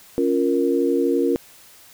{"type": "chord", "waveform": "sine", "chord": "Bb minor", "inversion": "first", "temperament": "equal", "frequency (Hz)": [277.2, 349.2, 466.2], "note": ["Db4", "F4", "Bb4"], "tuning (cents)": [0, 0, 0], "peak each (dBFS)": -21, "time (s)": [0.18, 1.36], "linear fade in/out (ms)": 0, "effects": ["white hiss -48 dBFS RMS until 1.93 s"]}